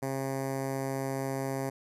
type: tone with notch filter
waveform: 10% pulse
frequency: 134.8 Hz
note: C#3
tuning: 48 cents flat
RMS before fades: -33 dBFS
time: 0.02-1.7 s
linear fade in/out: 10 ms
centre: 3300 Hz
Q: 0.66
effects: resampled to 32000 Hz